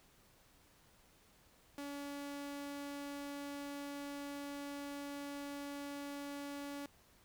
sawtooth tone, 284.3 Hz, C#4, 44 cents sharp, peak -39 dBFS, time 1.78-6.86 s, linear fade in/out 2 ms, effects pink hiss -67 dBFS RMS until 7.24 s

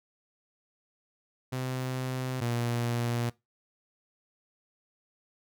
sawtooth tone pair in turn, 128.8 / 119.16 Hz, C3 / A#2, -27 / +38 cents, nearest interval minor second, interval 135 cents, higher first, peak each -27 / -24 dBFS, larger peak second, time 1.52-2.41 / 2.41-3.3 s, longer neither, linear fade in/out 10 ms, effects noise-tail reverb RT60 0.2 s tail -20 dB re dry

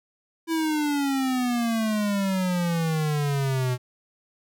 square exponential sweep, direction down, 331.4 to 123.47 Hz, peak -23 dBFS, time 0.47-3.78 s, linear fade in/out 50 ms, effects none

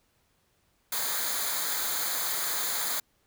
white noise with comb filter, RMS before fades -30 dBFS, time 0.92-3 s, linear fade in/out 5 ms, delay 0.36 ms, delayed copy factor -0.75, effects pink hiss -70 dBFS RMS until 3.26 s

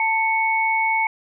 sine tone pair together, 889.9 / 2214 Hz, A5 / C#7, +19 / -3 cents, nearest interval octave + major third, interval 1578 cents, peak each -20 dBFS, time 0-1.07 s, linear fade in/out 2 ms, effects none

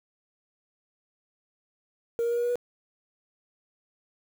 sine tone with pitch steps, 466.2 / 470.3 / 474.3 / 478.5 / 482.6 / 486.8 Hz, A#4 / A#4 / A#4 / A#4 / B4 / B4, 0 / +15 / +30 / +45 / -40 / -25 cents, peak -22 dBFS, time 2.19-2.556 s, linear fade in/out 0 ms, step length 61 ms, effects tanh soft clip ceiling -22 dBFS + 8-bit

